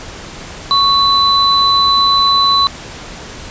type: tone pair together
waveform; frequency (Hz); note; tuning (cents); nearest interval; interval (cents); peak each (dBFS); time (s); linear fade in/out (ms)
sine; 1109 / 3996; C#6 / B7; 0 / +20; octave + minor seventh; 2220; -11; 0.71-2.67; 0
effects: pink hiss -30 dBFS RMS until 3.5 s + resampled to 16000 Hz